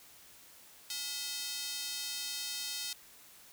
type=tone with high-pass filter; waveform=square; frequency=285.3 Hz; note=C#4; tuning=50 cents sharp; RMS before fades=-39 dBFS; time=0.9-2.93 s; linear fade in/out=2 ms; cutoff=4100 Hz; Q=1.5; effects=white hiss -57 dBFS RMS until 3.52 s